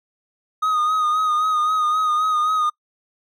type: tone with vibrato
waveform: triangle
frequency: 1244.5 Hz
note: D#6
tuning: in tune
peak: -15 dBFS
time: 0.62-2.7 s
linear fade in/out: 10 ms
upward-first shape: sine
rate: 3.8 Hz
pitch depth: 38 cents each way
effects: noise-tail reverb RT60 0.1 s tail -24 dB re dry